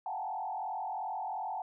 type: tone with frequency modulation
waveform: sine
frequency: 810 Hz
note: G#5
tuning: 43 cents flat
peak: -34 dBFS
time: 0.06-1.62 s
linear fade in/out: 2 ms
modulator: 42.8 Hz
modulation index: 2.2
effects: none